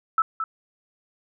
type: tone with echo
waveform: sine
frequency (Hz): 1314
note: E6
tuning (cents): -6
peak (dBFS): -16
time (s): 0.18-0.22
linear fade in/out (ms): 2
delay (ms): 220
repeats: 1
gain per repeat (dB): -8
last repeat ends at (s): 0.44
effects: none